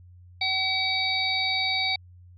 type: harmonic tone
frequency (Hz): 760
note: F#5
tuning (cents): +46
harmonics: 1 / 3 / 5 / 6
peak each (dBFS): -32 / -27 / -28 / -29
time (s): 0.41-1.96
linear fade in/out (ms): 5
effects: added 89 Hz sine -47 dBFS peak until 2.37 s